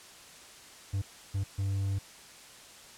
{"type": "tone bursts at uneven times", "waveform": "triangle", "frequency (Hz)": 98, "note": "G2", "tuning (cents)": 0, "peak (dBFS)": -26, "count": 3, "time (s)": [[0.93, 1.02], [1.34, 1.44], [1.58, 1.99]], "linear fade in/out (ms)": 10, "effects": ["white hiss -51 dBFS RMS until 2.97 s", "low-pass 9000 Hz 12 dB/octave"]}